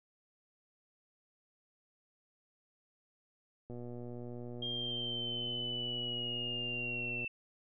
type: click train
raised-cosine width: 2 ms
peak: -33 dBFS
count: 430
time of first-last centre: 3.7-7.245 s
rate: 121 Hz
type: linear sweep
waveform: sine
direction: down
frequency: 3216 to 2671 Hz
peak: -36 dBFS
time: 4.62-7.28 s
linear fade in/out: 5 ms
effects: none